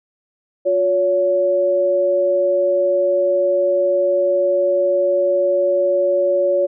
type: tone pair together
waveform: sine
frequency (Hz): 358 / 564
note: F4 / C#5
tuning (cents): +43 / +30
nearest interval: minor sixth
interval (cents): 787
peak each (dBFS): -21 / -14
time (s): 0.65-6.67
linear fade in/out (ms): 20
effects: none